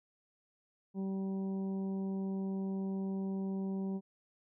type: harmonic tone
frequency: 192.8 Hz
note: G3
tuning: 28 cents flat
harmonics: 1 / 2 / 3 / 4 / 5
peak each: -34 / -43 / -54 / -55 / -58 dBFS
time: 0.94-4.01 s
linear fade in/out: 50 ms
effects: none